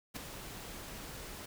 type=noise with ADSR envelope; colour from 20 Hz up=pink; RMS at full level=-38 dBFS; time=0.14-1.46 s; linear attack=25 ms; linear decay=5 ms; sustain=-8 dB; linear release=7 ms; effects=none